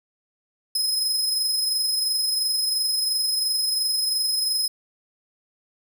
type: tone with amplitude modulation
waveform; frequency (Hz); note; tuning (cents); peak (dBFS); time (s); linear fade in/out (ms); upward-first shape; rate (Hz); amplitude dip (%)
sawtooth; 5110; D#8; +45; -17; 0.75-4.68; 5; sine; 22.9; 35
effects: none